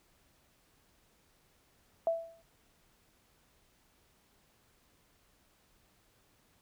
sine tone with exponential decay, 663 Hz, E5, 10 cents sharp, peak -24 dBFS, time 2.07-2.42 s, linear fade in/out 1 ms, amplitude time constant 75 ms, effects pink hiss -69 dBFS RMS until 6.61 s

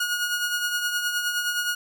sawtooth tone with tremolo, 1443 Hz, F#6, 44 cents flat, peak -18 dBFS, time 0-1.75 s, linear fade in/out 5 ms, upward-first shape triangle, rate 9.6 Hz, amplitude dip 55%, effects none

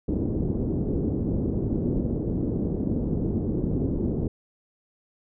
white low-pass noise, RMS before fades -26 dBFS, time 0.08-4.28 s, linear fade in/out 5 ms, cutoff 350 Hz, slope 24 dB/octave, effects none

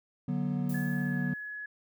triangle chord, B minor, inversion first, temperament equal with one note detuned, 146.83 / 185 / 243.1 Hz, D3 / F#3 / B3, 0 / 0 / -27 cents, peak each -31 dBFS, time 0.28-1.34 s, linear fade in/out 5 ms
violet noise with exponential decay, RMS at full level -43 dBFS, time 0.69-1.57 s, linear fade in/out 5 ms, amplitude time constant 190 ms
sine tone with pitch glide, 1708 to 1692.3 Hz, G#6 to G#6, +48 to +32 cents, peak -37 dBFS, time 0.74-1.66 s, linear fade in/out 5 ms, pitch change -16 cents, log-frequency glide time 1.07-1.2 s
effects none

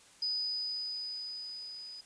sine tone with level ramp, 4978 Hz, D#8, in tune, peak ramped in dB -30 to -44 dBFS, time 0.22-2.01 s, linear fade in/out 5 ms, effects white hiss -59 dBFS RMS until 2.05 s + resampled to 22050 Hz

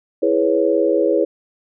sine chord, C# minor seventh, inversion first, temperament equal, 329.6 / 415.3 / 493.9 / 554.4 Hz, E4 / G#4 / B4 / C#5, 0 / 0 / 0 / 0 cents, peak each -19 dBFS, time 0.22-1.25 s, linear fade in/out 10 ms, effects none

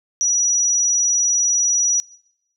sine tone, 5840 Hz, F#8, 24 cents flat, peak -15 dBFS, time 0.21-2 s, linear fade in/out 0 ms, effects noise-tail reverb RT60 0.9 s tail -25 dB re dry

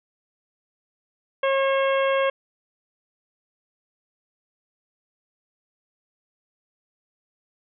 harmonic tone, 542 Hz, C#5, 39 cents flat, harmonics 1 / 2 / 3 / 4 / 5 / 6, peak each -20 / -26 / -30 / -32 / -34 / -36 dBFS, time 1.43-2.3 s, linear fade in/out 5 ms, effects none

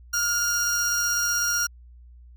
45% pulse tone pair together, 1412 / 5664 Hz, F6 / F8, +19 / +23 cents, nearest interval 2 octaves, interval 2404 cents, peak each -25 / -25 dBFS, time 0.13-1.67 s, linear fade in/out 10 ms, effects added 60 Hz sine -45 dBFS peak until 2.36 s

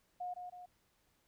sine tone with echo, 719 Hz, F#5, 50 cents flat, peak -38 dBFS, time 0.2-0.34 s, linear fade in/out 10 ms, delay 160 ms, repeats 2, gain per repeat -5 dB, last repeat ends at 0.66 s, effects pink hiss -75 dBFS RMS until 1.27 s

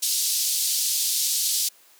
pink band-pass noise, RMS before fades -24 dBFS, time 0.02-1.69 s, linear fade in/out 10 ms, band 4100 to 15000 Hz, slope 24 dB/octave, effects white hiss -55 dBFS RMS until 1.99 s + high-pass 300 Hz 12 dB/octave

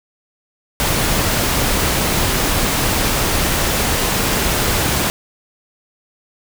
pink noise, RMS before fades -17 dBFS, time 0.8-5.1 s, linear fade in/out 0 ms, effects none

